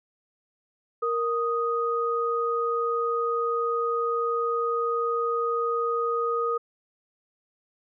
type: tone pair together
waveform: sine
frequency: 466.3 / 1244.9 Hz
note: A#4 / D#6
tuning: +1 / +1 cents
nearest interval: octave + perfect fourth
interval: 1700 cents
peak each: -26 dBFS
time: 1.02-6.58 s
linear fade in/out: 10 ms
effects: none